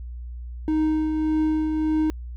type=tone with tremolo; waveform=triangle; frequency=311.1 Hz; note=D#4; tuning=in tune; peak=-16 dBFS; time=0.68-2.1 s; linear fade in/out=0 ms; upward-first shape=triangle; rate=1.7 Hz; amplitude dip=40%; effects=added 60 Hz sine -32 dBFS peak until 2.36 s